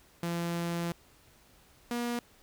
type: tone pair in turn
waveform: sawtooth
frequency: 170.6 / 239.3 Hz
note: F3 / A#3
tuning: -40 / +46 cents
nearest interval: tritone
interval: 586 cents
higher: second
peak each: -27 dBFS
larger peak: neither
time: 0.23-0.92 / 1.91-2.19 s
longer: first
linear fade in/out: 2 ms
effects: pink hiss -61 dBFS RMS until 2.42 s